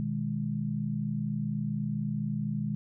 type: chord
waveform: sine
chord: G# minor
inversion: first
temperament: equal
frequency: 123.47 / 155.56 / 207.7 Hz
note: B2 / D#3 / G#3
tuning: 0 / 0 / 0 cents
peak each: -35 / -33 / -32 dBFS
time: 0-2.75 s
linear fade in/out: 0 ms
effects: none